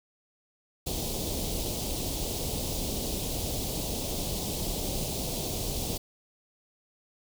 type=band-stop noise; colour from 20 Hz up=pink; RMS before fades=-32 dBFS; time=0.86-5.98 s; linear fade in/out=10 ms; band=750 to 3200 Hz; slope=24 dB/octave; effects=none